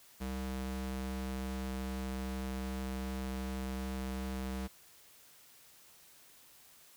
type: ring-modulated tone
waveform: square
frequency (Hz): 129.9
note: C3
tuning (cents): -12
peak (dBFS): -34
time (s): 0.2-4.68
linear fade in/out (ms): 20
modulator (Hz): 65.6
effects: white hiss -60 dBFS RMS until 6.96 s